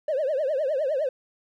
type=tone with vibrato; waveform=triangle; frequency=570 Hz; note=C#5; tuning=48 cents sharp; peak=-19 dBFS; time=0.08-1.09 s; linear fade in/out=5 ms; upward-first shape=triangle; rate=9.8 Hz; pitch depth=230 cents each way; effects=tanh soft clip ceiling -19 dBFS